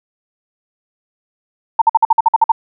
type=tone bursts; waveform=sine; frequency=904 Hz; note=A5; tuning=47 cents sharp; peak=-5 dBFS; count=10; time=1.79-2.519 s; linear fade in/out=5 ms; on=27 ms; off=51 ms; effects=none